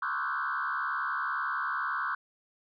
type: tone with frequency modulation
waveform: sine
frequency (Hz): 1300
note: E6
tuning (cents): -24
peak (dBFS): -28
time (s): 0.02-2.15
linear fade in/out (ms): 5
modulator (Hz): 71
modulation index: 3.8
effects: tanh soft clip ceiling -24 dBFS